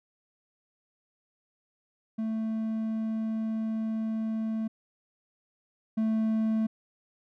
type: tone pair in turn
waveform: triangle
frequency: 221.2 / 220.4 Hz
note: A3 / A3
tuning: +9 / +3 cents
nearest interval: unison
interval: 6 cents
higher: first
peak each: -26 / -22 dBFS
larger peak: second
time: 2.18-4.68 / 5.97-6.67 s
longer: first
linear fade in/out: 10 ms
effects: none